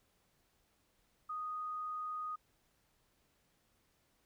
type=tone; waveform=sine; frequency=1242 Hz; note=D#6; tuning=3 cents flat; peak=-38 dBFS; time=1.29-2.36 s; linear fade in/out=10 ms; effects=pink hiss -75 dBFS RMS until 4.25 s